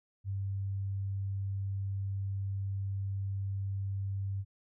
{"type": "tone", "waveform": "sine", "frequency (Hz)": 98, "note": "G2", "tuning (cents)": 0, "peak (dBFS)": -32, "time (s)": [0.24, 4.45], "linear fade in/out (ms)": 50, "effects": []}